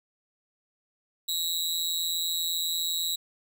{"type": "tone with amplitude modulation", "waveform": "sawtooth", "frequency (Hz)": 3881, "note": "B7", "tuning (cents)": -31, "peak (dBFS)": -20, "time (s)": [1.28, 3.16], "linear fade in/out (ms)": 10, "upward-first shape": "sine", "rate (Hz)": 168, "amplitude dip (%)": 90, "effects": []}